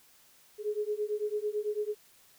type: beating tone pair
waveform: sine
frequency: 416 / 425 Hz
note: G#4 / G#4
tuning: +3 / +40 cents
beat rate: 9 Hz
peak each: -33 / -33 dBFS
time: 0.58-1.95 s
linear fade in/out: 50 ms
effects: white hiss -61 dBFS RMS until 2.38 s